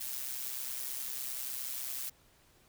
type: noise with amplitude modulation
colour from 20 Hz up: blue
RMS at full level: -36 dBFS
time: 0-2.1 s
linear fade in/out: 10 ms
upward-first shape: sine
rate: 130 Hz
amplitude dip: 65%
effects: pink hiss -65 dBFS RMS until 2.68 s